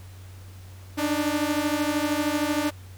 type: beating tone pair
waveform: sawtooth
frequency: 290.7 / 303.7 Hz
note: D4 / D#4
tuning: -18 / -42 cents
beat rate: 13 Hz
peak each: -22 dBFS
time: 0.97-2.71 s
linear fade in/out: 20 ms
effects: added 93 Hz sine -41 dBFS peak until 2.97 s + pink hiss -52 dBFS RMS until 2.97 s